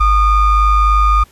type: ring-modulated tone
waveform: triangle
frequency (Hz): 587.3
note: D5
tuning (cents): 0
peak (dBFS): -3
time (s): 0-1.24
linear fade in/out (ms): 10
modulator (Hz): 639
effects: pink hiss -48 dBFS RMS until 1.31 s + resampled to 32000 Hz